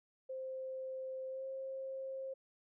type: tone with pitch glide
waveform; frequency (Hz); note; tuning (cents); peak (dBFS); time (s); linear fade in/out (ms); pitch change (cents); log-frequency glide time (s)
sine; 523.3 to 532.4; C5 to C5; 0 to +30; -40; 0.29-2.34; 10; +30; 1.29-1.45
effects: none